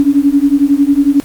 sine beating tone pair, 277.2 / 288.2 Hz, C#4 / D4, 0 / -33 cents, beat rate 11 Hz, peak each -10 dBFS, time 0-1.2 s, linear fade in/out 0 ms, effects pink hiss -35 dBFS RMS until 1.24 s + Opus 24 kbps

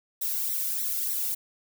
violet noise with flanger, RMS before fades -29 dBFS, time 0.21-1.35 s, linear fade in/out 10 ms, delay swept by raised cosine 0.51 to 1.43 ms, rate 3.3 Hz, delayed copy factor +0.85, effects none

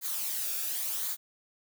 blue noise with flanger, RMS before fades -33 dBFS, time 0.01-1.17 s, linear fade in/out 50 ms, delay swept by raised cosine 0.36 to 1 ms, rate 0.92 Hz, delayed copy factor -0.5, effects none

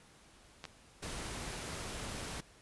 clicks, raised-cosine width 0.2 ms, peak -26 dBFS, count 2, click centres 0.641 / 0.653 s
pink noise, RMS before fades -42 dBFS, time 1.02-2.41 s, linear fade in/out 10 ms
effects pink hiss -61 dBFS RMS until 2.61 s + resampled to 24000 Hz

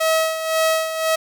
sawtooth tone with tremolo, 642 Hz, E5, 46 cents flat, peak -11 dBFS, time 0-1.16 s, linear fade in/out 10 ms, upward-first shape sine, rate 1.9 Hz, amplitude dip 65%, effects none

